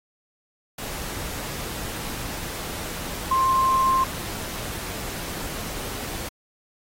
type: tone in noise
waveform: sine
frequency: 1054 Hz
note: C6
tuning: 12 cents sharp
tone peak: -17 dBFS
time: 3.31-4.04 s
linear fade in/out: 5 ms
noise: pink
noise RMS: -33 dBFS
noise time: 0.78-6.29 s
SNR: +13 dB
effects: AAC 48 kbps